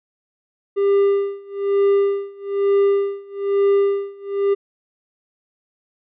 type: tone with tremolo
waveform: triangle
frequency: 398.8 Hz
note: G4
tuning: 30 cents sharp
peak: -10 dBFS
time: 0.76-4.55 s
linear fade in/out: 20 ms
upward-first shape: sine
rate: 1.1 Hz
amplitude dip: 95%
effects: resampled to 8000 Hz